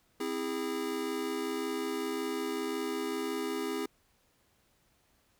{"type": "chord", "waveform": "square", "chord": "C augmented", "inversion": "none", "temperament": "just", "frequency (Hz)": [261.6, 327, 408.8], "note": ["C4", "E4", "G#4"], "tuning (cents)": [0, -14, -27], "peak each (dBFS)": [-39, -38, -36], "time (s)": [0.2, 3.86], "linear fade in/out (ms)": 5, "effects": ["pink hiss -70 dBFS RMS until 5.39 s"]}